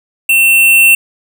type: tone with level ramp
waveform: square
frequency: 2700 Hz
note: E7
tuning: 41 cents sharp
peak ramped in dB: -7 to -4 dBFS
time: 0.29-0.95 s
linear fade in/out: 5 ms
effects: none